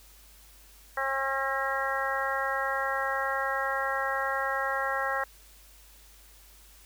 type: harmonic tone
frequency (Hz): 270.1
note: C#4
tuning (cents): -45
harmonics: 2 / 3 / 4 / 5 / 6 / 7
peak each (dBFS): -34 / -34 / -34 / -34 / -34 / -34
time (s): 0.97-5.24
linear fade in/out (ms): 5
effects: added 50 Hz sine -55 dBFS peak until 6.85 s + white hiss -56 dBFS RMS until 6.85 s